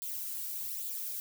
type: noise with flanger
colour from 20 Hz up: violet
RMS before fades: -38 dBFS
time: 0.02-1.2 s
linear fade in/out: 0 ms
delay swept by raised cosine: 0.25 to 2.15 ms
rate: 1.2 Hz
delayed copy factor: +0.65
effects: none